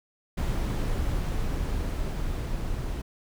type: noise with level ramp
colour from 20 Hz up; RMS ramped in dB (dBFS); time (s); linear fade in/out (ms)
brown; -26 to -31; 0.37-3.02; 10
effects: none